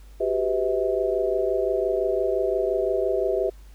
sine tone cluster, 372.9 / 398.7 / 499.9 / 644 Hz, F#4 / G4 / B4 / E5, +14 / +29 / +21 / -41 cents, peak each -28 / -25 / -27 / -26 dBFS, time 0.2-3.5 s, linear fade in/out 10 ms, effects added 50 Hz sine -43 dBFS peak until 3.74 s + pink hiss -58 dBFS RMS until 3.74 s

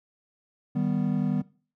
triangle chord, Eb augmented, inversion none, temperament equal, 155.56 / 196 / 246.9 Hz, Eb3 / G3 / B3, 0 / 0 / 0 cents, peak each -26 dBFS, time 0.75-1.42 s, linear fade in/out 10 ms, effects noise-tail reverb RT60 0.4 s tail -20 dB re dry

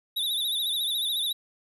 square tone with vibrato, 3672 Hz, A#7, 27 cents flat, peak -26 dBFS, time 0.16-1.33 s, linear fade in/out 10 ms, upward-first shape sine, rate 14 Hz, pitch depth 100 cents each way, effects none

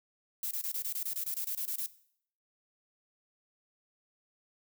violet noise bursts, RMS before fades -35 dBFS, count 14, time 0.43-1.862 s, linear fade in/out 2 ms, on 80 ms, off 24 ms, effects noise-tail reverb RT60 0.6 s tail -17 dB re dry

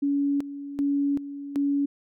sine tone with tremolo, 282.6 Hz, C#4, 34 cents sharp, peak -21 dBFS, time 0.02-1.86 s, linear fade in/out 10 ms, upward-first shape square, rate 1.3 Hz, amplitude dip 75%, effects none

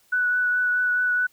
sine tone with vibrato, 1480 Hz, F#6, in tune, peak -19 dBFS, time 0.12-1.27 s, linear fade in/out 10 ms, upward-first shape triangle, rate 4.7 Hz, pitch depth 16 cents each way, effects white hiss -61 dBFS RMS until 1.32 s

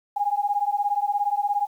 sine beating tone pair, 810 / 827 Hz, G#5 / G#5, -43 / -8 cents, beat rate 17 Hz, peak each -24 dBFS, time 0.16-1.67 s, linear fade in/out 10 ms, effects 9-bit

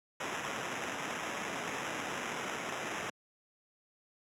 violet noise with sample-and-hold, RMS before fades -38 dBFS, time 0.2-3.1 s, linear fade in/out 5 ms, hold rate 4410 Hz, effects high-pass 150 Hz 12 dB/octave + low-pass 9000 Hz 12 dB/octave

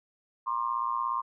sine tone with amplitude modulation, 1064 Hz, C6, 29 cents sharp, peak -23 dBFS, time 0.46-1.22 s, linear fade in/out 20 ms, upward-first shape sine, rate 117 Hz, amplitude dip 95%, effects none

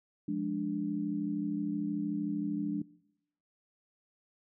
sine chord, D diminished, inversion first, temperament equal, 174.61 / 207.7 / 293.7 Hz, F3 / Ab3 / D4, 0 / 0 / 0 cents, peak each -38 / -35 / -33 dBFS, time 0.28-2.82 s, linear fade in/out 5 ms, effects noise-tail reverb RT60 0.8 s tail -21 dB re dry

